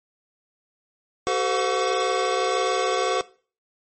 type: tone cluster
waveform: square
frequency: 382.2 / 443.8 / 510 / 722 / 1125 Hz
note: G4 / A4 / C5 / F#5 / C#6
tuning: -44 / +15 / -44 / -43 / +25 cents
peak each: -28 dBFS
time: 1.27-3.21 s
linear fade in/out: 0 ms
effects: noise-tail reverb RT60 0.4 s tail -19 dB re dry + MP3 32 kbps